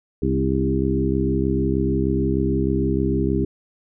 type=harmonic tone with a mistuned harmonic; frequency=66.5 Hz; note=C2; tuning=29 cents sharp; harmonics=1 / 2 / 3 / 4 / 5 / 6; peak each=-25 / -25 / -25 / -25 / -25 / -25 dBFS; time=0.22-3.45 s; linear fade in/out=5 ms; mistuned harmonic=5; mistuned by=-17 cents; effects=none